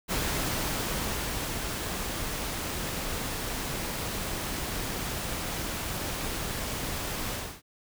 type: noise with ADSR envelope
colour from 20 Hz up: pink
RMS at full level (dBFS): -29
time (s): 0.08-7.62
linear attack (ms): 34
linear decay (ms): 1500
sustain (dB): -4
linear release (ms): 280
effects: none